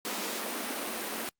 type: high-pass noise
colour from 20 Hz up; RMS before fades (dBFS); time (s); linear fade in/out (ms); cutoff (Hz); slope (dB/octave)
pink; -35; 0.05-1.29; 0; 200; 96
effects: noise-tail reverb RT60 0.1 s tail -26 dB re dry + Opus 48 kbps